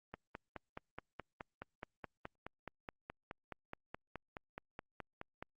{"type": "click train", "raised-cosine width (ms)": 0.5, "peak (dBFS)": -29, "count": 26, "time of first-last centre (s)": [0.14, 5.425], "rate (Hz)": 4.73, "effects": ["Opus 32 kbps"]}